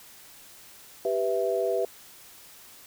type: chord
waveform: sine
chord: E minor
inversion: first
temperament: equal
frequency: 392 / 493.9 / 659.3 Hz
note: G4 / B4 / E5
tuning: 0 / 0 / 0 cents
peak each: -28 dBFS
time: 1.05-1.85 s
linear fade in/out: 2 ms
effects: white hiss -50 dBFS RMS until 2.86 s